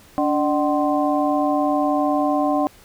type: tone cluster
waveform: sine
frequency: 289.4 / 602 / 755 / 1046 Hz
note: D4 / D5 / F#5 / C6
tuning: -25 / +43 / +35 / -1 cents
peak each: -20 / -23 / -22 / -26 dBFS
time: 0.18-2.67 s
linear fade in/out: 0 ms
effects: pink hiss -49 dBFS RMS until 2.84 s